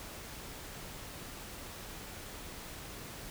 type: silence
effects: pink hiss -46 dBFS RMS until 3.3 s